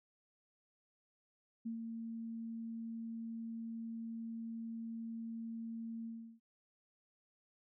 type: tone with ADSR envelope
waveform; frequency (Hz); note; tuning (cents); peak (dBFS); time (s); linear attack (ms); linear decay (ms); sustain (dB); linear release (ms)
sine; 227.8; A#3; -40; -37; 1.65-6.4; 14; 110; -4; 350
effects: none